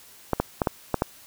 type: clicks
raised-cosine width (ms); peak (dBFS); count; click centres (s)
1; -7; 6; 0.333 / 0.4 / 0.618 / 0.672 / 0.943 / 1.021
effects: white hiss -50 dBFS RMS until 1.26 s